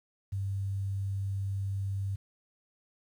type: tone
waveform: sine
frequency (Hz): 98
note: G2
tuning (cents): 0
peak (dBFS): -30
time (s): 0.32-2.16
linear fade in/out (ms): 10
effects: 10-bit